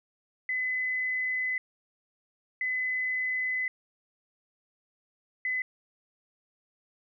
sine tone bursts at uneven times, 2018 Hz, B6, 37 cents sharp, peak -27 dBFS, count 3, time 0.49-1.58 / 2.61-3.68 / 5.45-5.62 s, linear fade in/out 2 ms, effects none

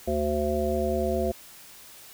harmonic tone, 74.6 Hz, D2, 28 cents sharp, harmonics 1 / 3 / 5 / 7 / 9, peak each -31 / -31 / -29 / -30 / -29 dBFS, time 0.07-1.32 s, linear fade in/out 10 ms, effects white hiss -48 dBFS RMS until 2.13 s

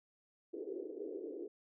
white band-pass noise, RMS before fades -44 dBFS, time 0.53-1.48 s, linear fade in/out 10 ms, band 330 to 440 Hz, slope 48 dB/octave, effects none

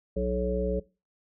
harmonic tone with a mistuned harmonic, 61.4 Hz, B1, 9 cents flat, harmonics 1 / 3 / 5 / 7 / 9, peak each -31 / -31 / -40 / -31 / -31 dBFS, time 0.16-0.8 s, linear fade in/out 10 ms, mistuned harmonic 5, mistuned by +42 cents, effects noise-tail reverb RT60 0.3 s tail -21 dB re dry

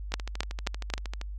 two click trains, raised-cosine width 0.2 ms, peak -9 / -19 dBFS, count 4 / 15, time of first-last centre 0.14-0.938 / 0.12-1.214 s, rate 3.76 / 12.8 Hz, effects added 50 Hz sine -34 dBFS peak until 1.38 s + MP3 64 kbps

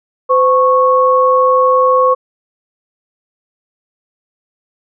sine tone pair together, 511.9 / 1102 Hz, C5 / C#6, -38 / -11 cents, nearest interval octave + minor second, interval 1327 cents, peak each -10 dBFS, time 0.29-2.15 s, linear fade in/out 20 ms, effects none

